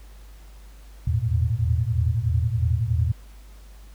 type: tone cluster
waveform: sine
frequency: 80.1 / 83.2 / 108.2 / 119 Hz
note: E2 / E2 / A2 / A#2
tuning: -49 / +17 / -29 / +36 cents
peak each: -27 / -25 / -25 / -24 dBFS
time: 1.07-3.12 s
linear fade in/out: 5 ms
effects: added 50 Hz sine -42 dBFS peak until 3.94 s + pink hiss -55 dBFS RMS until 3.94 s